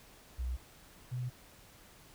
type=tone pair in turn; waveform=sine; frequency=62.2 / 124.8 Hz; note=B1 / B2; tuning=+13 / +19 cents; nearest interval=octave; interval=1206 cents; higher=second; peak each=-33 / -34 dBFS; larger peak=first; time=0.38-0.57 / 1.11-1.3 s; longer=neither; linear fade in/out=20 ms; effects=pink hiss -58 dBFS RMS until 2.14 s